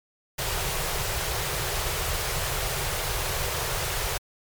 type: band-stop noise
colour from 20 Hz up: pink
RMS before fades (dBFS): -28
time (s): 0.38-4.18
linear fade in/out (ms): 10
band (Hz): 160 to 370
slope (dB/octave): 48
effects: MP3 96 kbps